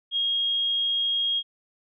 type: tone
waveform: sine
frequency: 3263 Hz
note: G#7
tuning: 31 cents flat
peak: -22 dBFS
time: 0.11-1.43 s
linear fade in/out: 50 ms
effects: none